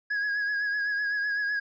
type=tone with vibrato; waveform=triangle; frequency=1661.2 Hz; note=G#6; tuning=in tune; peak=-24 dBFS; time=0.1-1.6 s; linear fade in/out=10 ms; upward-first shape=triangle; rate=7.9 Hz; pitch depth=44 cents each way; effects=resampled to 16000 Hz